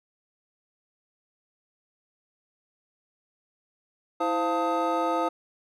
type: tone cluster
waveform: triangle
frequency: 327.8 / 518 / 696 / 889 / 1259 Hz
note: E4 / C5 / F5 / A5 / D#6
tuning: -10 / -17 / -6 / +18 / +20 cents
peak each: -28 dBFS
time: 4.2-5.29 s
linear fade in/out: 10 ms
effects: none